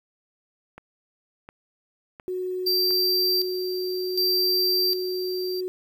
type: click train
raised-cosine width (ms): 0.5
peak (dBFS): -26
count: 4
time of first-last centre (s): 0.78-2.908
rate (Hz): 1.41
type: tone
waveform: sine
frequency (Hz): 367.4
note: F#4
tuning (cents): -12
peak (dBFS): -26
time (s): 2.28-5.68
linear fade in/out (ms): 0
type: tone with tremolo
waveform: square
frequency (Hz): 4699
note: D8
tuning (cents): 0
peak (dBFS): -21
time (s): 2.66-5.61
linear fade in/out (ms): 10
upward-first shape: square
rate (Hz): 0.66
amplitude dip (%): 75
effects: 9-bit